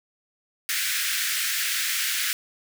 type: high-pass noise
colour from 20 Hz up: pink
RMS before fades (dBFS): -26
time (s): 0.69-2.33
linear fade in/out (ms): 0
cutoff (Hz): 1500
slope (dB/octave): 48
effects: none